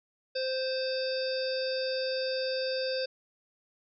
harmonic tone, 522 Hz, C5, 4 cents flat, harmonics 1 / 3 / 5 / 7 / 9 / 10, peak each -30 / -41 / -43 / -43 / -37 / -43 dBFS, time 0.35-3.06 s, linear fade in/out 10 ms, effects none

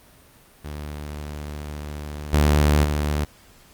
sawtooth tone with level steps, 74.2 Hz, D2, 18 cents sharp, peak -27 / -11 / -17 dBFS, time 0.64-3.25 s, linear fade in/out 10 ms, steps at 2.33 / 2.84 s, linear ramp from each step 5 ms, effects pink hiss -52 dBFS RMS until 3.73 s + Opus 32 kbps

